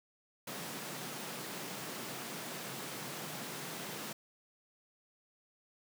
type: high-pass noise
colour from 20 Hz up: pink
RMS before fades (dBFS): -43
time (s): 0.47-4.13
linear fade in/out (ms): 5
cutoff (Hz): 130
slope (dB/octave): 48
effects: none